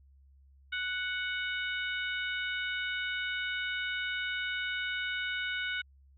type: harmonic tone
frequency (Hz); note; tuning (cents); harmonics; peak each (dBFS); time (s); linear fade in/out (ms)
740; F#5; 0; 2 / 3 / 4 / 5; -34 / -38 / -40 / -42; 0.72-5.82; 10
effects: added 68 Hz sine -57 dBFS peak until 6.17 s